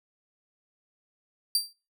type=tone with exponential decay; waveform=sawtooth; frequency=4699 Hz; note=D8; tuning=in tune; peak=-16 dBFS; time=1.55-1.73 s; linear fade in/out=2 ms; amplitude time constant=37 ms; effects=noise-tail reverb RT60 0.3 s tail -20 dB re dry